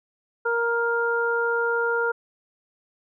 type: harmonic tone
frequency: 467.8 Hz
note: A#4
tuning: 6 cents sharp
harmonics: 1 / 2 / 3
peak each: -24 / -29 / -24 dBFS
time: 0.45-2.12 s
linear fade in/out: 10 ms
effects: none

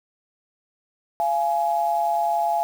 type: tone pair together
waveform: sine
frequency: 687.5 / 838 Hz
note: F5 / G#5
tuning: -27 / +15 cents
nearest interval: minor third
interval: 342 cents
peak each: -22 dBFS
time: 1.2-2.63 s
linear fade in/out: 0 ms
effects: 7-bit

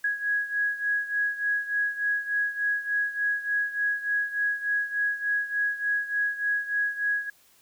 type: beating tone pair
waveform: sine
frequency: 1661.2 / 1664.6 Hz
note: G#6 / G#6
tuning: 0 / +4 cents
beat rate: 3.4 Hz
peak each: -26 / -30 dBFS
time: 0.04-7.3 s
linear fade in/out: 5 ms
effects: white hiss -60 dBFS RMS until 7.61 s

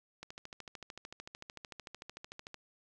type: click train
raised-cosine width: 0.2 ms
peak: -28 dBFS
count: 32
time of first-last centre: 0.23-2.543 s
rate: 13.4 Hz
effects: none

